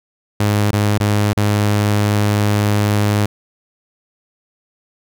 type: tone with dropouts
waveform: sawtooth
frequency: 103.83 Hz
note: G#2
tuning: in tune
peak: -9 dBFS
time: 0.4-3.26 s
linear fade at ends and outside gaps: 5 ms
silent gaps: 0.711-0.73 / 0.981-1.001 / 1.332-1.37 s
effects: none